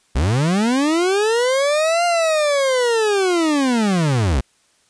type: linear two-way sweep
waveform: 40% pulse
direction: up then down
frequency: 56 to 703 to 56 Hz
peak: -14 dBFS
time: 0.15-4.41 s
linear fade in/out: 10 ms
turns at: 2.05 s
effects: white hiss -59 dBFS RMS until 4.89 s + resampled to 22050 Hz